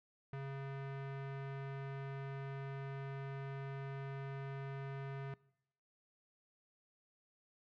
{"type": "tone with low-pass filter", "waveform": "square", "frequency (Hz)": 137, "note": "C#3", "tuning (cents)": -20, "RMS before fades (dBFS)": -44, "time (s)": [0.33, 5.34], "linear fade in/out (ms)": 2, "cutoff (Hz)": 2000, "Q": 1.3, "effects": ["noise-tail reverb RT60 0.8 s tail -22 dB re dry"]}